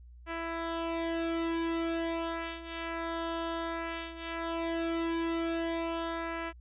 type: tone with flanger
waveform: sawtooth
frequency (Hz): 331.9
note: E4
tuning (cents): +12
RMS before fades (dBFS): -34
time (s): 0.26-6.53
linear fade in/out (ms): 50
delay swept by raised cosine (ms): 0.26 to 3.46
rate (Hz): 0.16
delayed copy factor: -0.7
effects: added 60 Hz sine -49 dBFS peak until 6.6 s + resampled to 8000 Hz